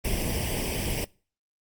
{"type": "noise with comb filter", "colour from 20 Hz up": "pink", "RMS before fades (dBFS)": -28, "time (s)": [0.04, 1.05], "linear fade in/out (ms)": 10, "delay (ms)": 0.37, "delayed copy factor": 0.95, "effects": ["noise-tail reverb RT60 0.4 s tail -25 dB re dry", "Opus 24 kbps"]}